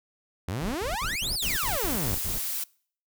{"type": "exponential two-way sweep", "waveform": "sawtooth", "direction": "up then down", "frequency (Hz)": [80.7, 5360, 80.7], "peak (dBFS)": -25, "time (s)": [0.48, 2.15], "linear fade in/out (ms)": 0, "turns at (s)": 1.34}
{"type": "noise bursts", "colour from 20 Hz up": "brown", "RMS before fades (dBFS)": -35, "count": 9, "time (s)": [0.6, 2.39], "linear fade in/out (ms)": 10, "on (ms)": 150, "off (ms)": 55}
{"type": "noise", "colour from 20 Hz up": "blue", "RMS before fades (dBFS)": -31, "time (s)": [1.42, 2.64], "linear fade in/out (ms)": 5}
{"effects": ["noise-tail reverb RT60 0.5 s tail -24 dB re dry"]}